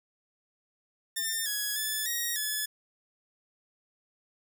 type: tone with pitch steps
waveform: 5% pulse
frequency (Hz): 1801 / 1673 / 1735 / 1882 / 1717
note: A6 / G#6 / A6 / A#6 / A6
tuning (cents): +40 / +12 / -25 / +16 / -43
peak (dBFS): -19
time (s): 1.16-2.66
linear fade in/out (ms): 10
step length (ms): 300
effects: none